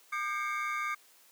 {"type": "tone cluster", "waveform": "triangle", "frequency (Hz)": [1208, 1586, 2149, 2273], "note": ["D6", "G6", "C7", "C#7"], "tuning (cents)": [48, 20, 46, 43], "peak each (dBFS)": [-32, -38, -36, -39], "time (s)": [0.12, 0.95], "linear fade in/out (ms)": 10, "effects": ["white hiss -61 dBFS RMS until 1.31 s", "high-pass 300 Hz 12 dB/octave"]}